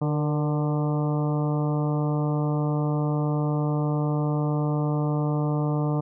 harmonic tone with a mistuned harmonic, 148.8 Hz, D3, 23 cents sharp, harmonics 1 / 2 / 3 / 4 / 5 / 6 / 7 / 8, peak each -23 / -29 / -33 / -35 / -37 / -39 / -40 / -41 dBFS, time 0.01-6.01 s, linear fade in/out 10 ms, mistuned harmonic 3, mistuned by +46 cents, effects none

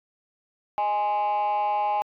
sine tone with frequency modulation, 830.6 Hz, G#5, in tune, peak -19 dBFS, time 0.78-2.02 s, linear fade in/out 0 ms, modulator 211 Hz, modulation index 0.57, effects tanh soft clip ceiling -21 dBFS

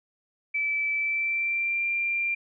sine tone with pitch glide, 2313 to 2378 Hz, D7 to D7, -27 to +21 cents, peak -24 dBFS, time 0.54-2.35 s, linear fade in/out 10 ms, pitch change +48 cents, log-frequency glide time 0.94-1.85 s, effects none

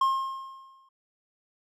triangle tone with exponential decay, 1069 Hz, C6, 37 cents sharp, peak -17 dBFS, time 0.01-0.89 s, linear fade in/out 5 ms, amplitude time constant 190 ms, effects none

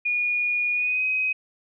sine tone with pitch glide, 2444 to 2523 Hz, D#7 to D#7, -32 to +23 cents, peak -21 dBFS, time 0.05-1.33 s, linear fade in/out 10 ms, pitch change +55 cents, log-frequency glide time 0.73-1.04 s, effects none

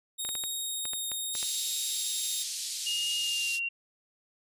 10% pulse tone with vibrato, 3729 Hz, A#7, in tune, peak -25 dBFS, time 0.18-2.44 s, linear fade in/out 20 ms, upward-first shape triangle, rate 0.81 Hz, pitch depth 9 cents each way
clicks, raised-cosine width 0.3 ms, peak -24 dBFS, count 9, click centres 0.25 / 0.29 / 0.353 / 0.438 / 0.854 / 0.934 / 1.117 / 1.352 / 1.429 s
pink band-pass noise, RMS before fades -36 dBFS, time 1.33-3.6 s, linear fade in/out 50 ms, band 3700 to 10000 Hz, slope 24 dB/octave
sine tone with pitch glide, 2848 to 2757 Hz, F7 to F7, +33 to -23 cents, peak -29 dBFS, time 2.86-3.69 s, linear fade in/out 10 ms, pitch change -56 cents, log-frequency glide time 3.19-3.57 s
effects resampled to 32000 Hz

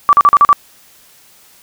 sine tone bursts, 1157 Hz, D6, 26 cents flat, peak -3 dBFS, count 6, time 0.09-0.529 s, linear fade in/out 0 ms, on 39 ms, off 41 ms, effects white hiss -46 dBFS RMS until 1.62 s

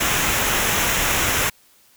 pink noise with comb filter, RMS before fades -20 dBFS, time 0-1.5 s, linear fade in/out 10 ms, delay 0.22 ms, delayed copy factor -0.55, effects white hiss -55 dBFS RMS until 1.96 s

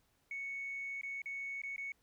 sine tone with dropouts, 2217 Hz, C#7, in tune, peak -38 dBFS, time 0.31-1.92 s, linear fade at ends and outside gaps 2 ms, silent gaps 1.013-1.033 / 1.219-1.258 / 1.618-1.635 / 1.762-1.78 s, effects tanh soft clip ceiling -34 dBFS + pink hiss -75 dBFS RMS until 2.02 s

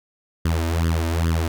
sawtooth tone with flanger, 82.41 Hz, E2, in tune, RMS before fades -21 dBFS, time 0.45-1.48 s, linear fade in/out 5 ms, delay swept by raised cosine 0.61 to 3.31 ms, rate 2.4 Hz, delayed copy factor +0.95, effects none

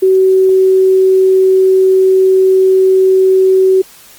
sine tone, 378.3 Hz, F#4, 38 cents sharp, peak -5 dBFS, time 0.02-3.82 s, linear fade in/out 10 ms, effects white hiss -39 dBFS RMS until 4.18 s + Opus 24 kbps

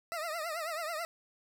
20% pulse tone with vibrato, 648 Hz, E5, 30 cents flat, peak -30 dBFS, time 0.12-1.05 s, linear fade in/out 0 ms, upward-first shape triangle, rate 9.2 Hz, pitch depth 140 cents each way, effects none

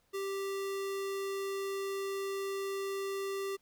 square tone, 392 Hz, G4, in tune, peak -35 dBFS, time 0.13-3.57 s, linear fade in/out 20 ms, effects pink hiss -73 dBFS RMS until 3.61 s

